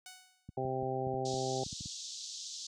5% pulse tone with exponential decay, 742 Hz, F#5, 5 cents sharp, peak -34 dBFS, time 0.06-0.57 s, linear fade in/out 2 ms, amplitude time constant 110 ms
clicks, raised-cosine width 5 ms, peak -31 dBFS, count 10, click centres 0.49 / 0.65 / 0.828 / 1.069 / 1.141 / 1.339 / 1.664 / 1.728 / 1.808 / 1.858 s
harmonic tone, 130.81 Hz, C3, in tune, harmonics 1 / 2 / 3 / 4 / 5 / 6, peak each -39 / -43 / -37 / -41 / -42 / -38 dBFS, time 0.57-1.64 s, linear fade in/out 5 ms
white band-pass noise, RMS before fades -44 dBFS, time 1.25-2.67 s, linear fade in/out 5 ms, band 3500 to 7000 Hz, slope 48 dB/octave
effects high-pass 80 Hz 12 dB/octave

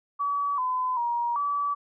sine tone with pitch steps, 1141 / 1014 / 948 / 1150 Hz, C#6 / B5 / A#5 / D6, +50 / +45 / +29 / -37 cents, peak -24 dBFS, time 0.19-1.75 s, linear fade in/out 20 ms, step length 390 ms, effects none

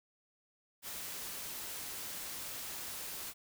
white noise, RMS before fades -43 dBFS, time 0.82-3.34 s, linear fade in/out 50 ms, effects none

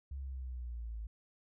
sine linear sweep, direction down, 69.3 to 53.3 Hz, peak -39 dBFS, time 0.11-1.07 s, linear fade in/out 5 ms, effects none

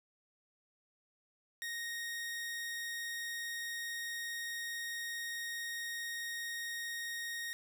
sawtooth tone, 1864.7 Hz, A#6, in tune, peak -35 dBFS, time 1.62-7.53 s, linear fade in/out 0 ms, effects none

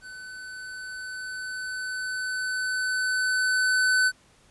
square tone with level ramp, 1511 Hz, F#6, 36 cents sharp, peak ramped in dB -40 to -19 dBFS, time 0.01-4.12 s, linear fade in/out 50 ms, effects pink hiss -59 dBFS RMS until 4.5 s + resampled to 24000 Hz

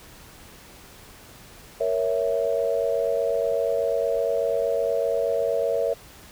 sine chord, A# diminished, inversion none, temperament equal, 466.2 / 554.4 / 659.3 Hz, A#4 / C#5 / E5, 0 / 0 / 0 cents, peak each -25 / -25 / -26 dBFS, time 1.8-5.94 s, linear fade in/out 10 ms, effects pink hiss -47 dBFS RMS until 6.31 s

